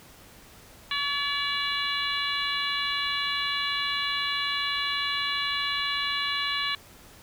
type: harmonic tone with a mistuned harmonic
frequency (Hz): 572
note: D5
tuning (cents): -46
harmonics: 2 / 3 / 4 / 5 / 6 / 7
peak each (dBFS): -33 / -33 / -33 / -33 / -33 / -33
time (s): 0.91-6.75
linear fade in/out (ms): 2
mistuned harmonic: 2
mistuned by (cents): -19
effects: pink hiss -51 dBFS RMS until 7.22 s